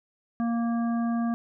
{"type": "harmonic tone", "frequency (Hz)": 233.1, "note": "A#3", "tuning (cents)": 0, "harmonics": [1, 3, 5, 7], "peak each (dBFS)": [-24, -35, -39, -45], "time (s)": [0.4, 1.34], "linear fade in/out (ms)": 0, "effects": []}